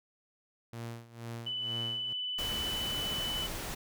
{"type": "tone with tremolo", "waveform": "sawtooth", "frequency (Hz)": 116.54, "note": "A#2", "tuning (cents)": 0, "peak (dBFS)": -34, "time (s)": [0.73, 2.13], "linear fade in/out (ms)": 0, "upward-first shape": "sine", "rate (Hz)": 2.1, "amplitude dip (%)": 85}
{"type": "tone", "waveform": "sine", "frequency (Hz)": 2993, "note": "F#7", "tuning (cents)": 19, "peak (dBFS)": -33, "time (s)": [1.46, 3.47], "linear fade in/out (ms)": 10}
{"type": "noise", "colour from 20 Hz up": "pink", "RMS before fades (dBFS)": -39, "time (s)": [2.38, 3.75], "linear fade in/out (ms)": 10}
{"effects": []}